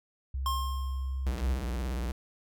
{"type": "tone", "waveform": "sine", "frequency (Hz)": 66.4, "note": "C2", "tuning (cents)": 26, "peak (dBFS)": -30, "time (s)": [0.34, 1.63], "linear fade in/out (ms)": 5}
{"type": "tone with exponential decay", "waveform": "square", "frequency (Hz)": 1067, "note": "C6", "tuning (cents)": 34, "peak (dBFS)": -28, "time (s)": [0.46, 1.38], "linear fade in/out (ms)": 1, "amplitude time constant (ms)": 200}
{"type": "tone with vibrato", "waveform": "square", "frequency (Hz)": 62, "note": "B1", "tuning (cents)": 7, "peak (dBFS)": -31, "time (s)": [1.26, 2.12], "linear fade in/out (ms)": 5, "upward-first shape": "sine", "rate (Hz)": 17, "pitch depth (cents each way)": 190}
{"type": "clicks", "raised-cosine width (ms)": 0.2, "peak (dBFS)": [-24, -26], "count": 2, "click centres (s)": [1.382, 1.401]}
{"effects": []}